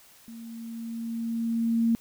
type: tone with level ramp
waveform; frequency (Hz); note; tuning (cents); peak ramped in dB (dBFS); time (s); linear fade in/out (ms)
sine; 229.6; A#3; -26; -40 to -19; 0.28-1.95; 0
effects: white hiss -55 dBFS RMS until 2 s